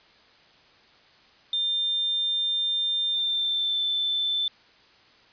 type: tone with pitch glide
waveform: sine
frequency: 3600 to 3534 Hz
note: A7 to A7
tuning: +39 to +7 cents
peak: -23 dBFS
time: 1.53-4.48 s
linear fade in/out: 2 ms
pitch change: -32 cents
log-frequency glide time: 3.11-3.84 s
effects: white hiss -56 dBFS RMS until 5.32 s + resampled to 11025 Hz